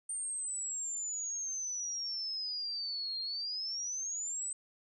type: exponential two-way sweep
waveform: sine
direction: down then up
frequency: 8870 to 4186 to 8160 Hz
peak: -35 dBFS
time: 0.09-4.53 s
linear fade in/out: 5 ms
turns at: 3.2 s
effects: none